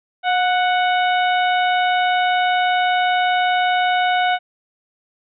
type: harmonic tone with a mistuned harmonic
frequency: 740 Hz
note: F#5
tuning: in tune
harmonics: 1 / 2 / 3 / 4 / 5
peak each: -16 / -22 / -26 / -28 / -30 dBFS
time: 0.23-4.39 s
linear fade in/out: 50 ms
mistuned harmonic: 1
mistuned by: -35 cents
effects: none